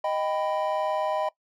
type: chord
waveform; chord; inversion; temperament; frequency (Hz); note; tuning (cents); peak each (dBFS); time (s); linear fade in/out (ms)
triangle; Eb augmented; none; equal with one note detuned; 622.3 / 784 / 994.1; Eb5 / G5 / B5; 0 / 0 / +11; -25 / -28 / -29; 0.04-1.29; 5
effects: noise-tail reverb RT60 0.1 s tail -20 dB re dry